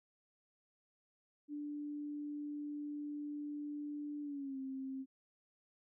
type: tone with pitch glide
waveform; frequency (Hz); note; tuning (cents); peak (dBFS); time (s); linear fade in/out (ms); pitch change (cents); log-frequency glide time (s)
sine; 293.7 to 266.2; D4 to C4; 0 to +30; -40; 1.48-5.06; 50; -170; 4.22-4.58
effects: none